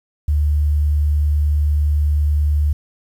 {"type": "tone", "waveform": "sine", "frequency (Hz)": 74.2, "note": "D2", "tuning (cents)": 18, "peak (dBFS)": -13, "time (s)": [0.28, 2.73], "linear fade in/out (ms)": 5, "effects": ["8-bit"]}